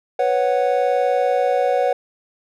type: chord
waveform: triangle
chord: B suspended second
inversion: none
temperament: equal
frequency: 493.9 / 554.4 / 740 Hz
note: B4 / C#5 / F#5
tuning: 0 / 0 / 0 cents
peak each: -18 / -18 / -18 dBFS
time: 0.19-1.93 s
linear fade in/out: 5 ms
effects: none